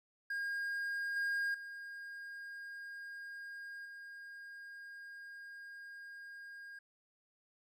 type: tone with level steps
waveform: triangle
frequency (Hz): 1621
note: G#6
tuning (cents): -42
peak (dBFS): -34 / -31 / -43 / -46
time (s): 0.3-6.79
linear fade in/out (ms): 5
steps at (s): 1.16 / 1.54 / 3.85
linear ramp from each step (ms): 5
effects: none